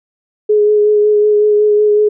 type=tone with vibrato; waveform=sine; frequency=420 Hz; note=G#4; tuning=19 cents sharp; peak=-7 dBFS; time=0.49-2.09 s; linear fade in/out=10 ms; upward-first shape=sine; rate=5.4 Hz; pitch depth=17 cents each way; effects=none